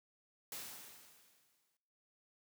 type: noise with exponential decay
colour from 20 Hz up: white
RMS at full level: -44 dBFS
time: 0.52-1.77 s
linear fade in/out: 1 ms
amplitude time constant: 270 ms
effects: noise-tail reverb RT60 1.0 s tail -18 dB re dry + high-pass 100 Hz 12 dB/octave